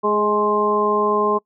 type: harmonic tone with a mistuned harmonic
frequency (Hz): 210.1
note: G#3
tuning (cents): +20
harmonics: 1 / 2 / 3 / 4 / 5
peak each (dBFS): -26 / -19 / -26 / -27 / -19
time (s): 0.03-1.39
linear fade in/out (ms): 20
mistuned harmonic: 2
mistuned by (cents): -15
effects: noise-tail reverb RT60 0.1 s tail -25 dB re dry